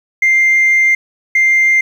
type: tone bursts at uneven times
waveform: sine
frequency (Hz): 2098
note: C7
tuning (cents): +4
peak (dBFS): -6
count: 2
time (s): 0.22-0.95 / 1.35-1.81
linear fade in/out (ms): 5
effects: tanh soft clip ceiling -5 dBFS + 7-bit